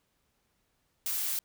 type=noise; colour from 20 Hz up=blue; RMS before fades=-32 dBFS; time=1.06-1.39 s; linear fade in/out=0 ms; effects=pink hiss -75 dBFS RMS until 1.44 s